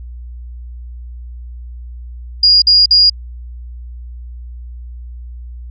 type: tone bursts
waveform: sine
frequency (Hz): 4856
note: D#8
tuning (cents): -43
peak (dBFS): -5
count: 3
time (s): 2.43-3.098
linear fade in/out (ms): 5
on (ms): 190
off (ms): 49
effects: added 60 Hz sine -27 dBFS peak until 5.7 s